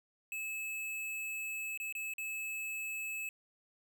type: tone with dropouts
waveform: square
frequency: 2600 Hz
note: E7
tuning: 24 cents flat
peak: -38 dBFS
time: 0.32-3.29 s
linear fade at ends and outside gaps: 1 ms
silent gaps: 1.775-1.8 / 1.925-1.951 / 2.137-2.182 s
effects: none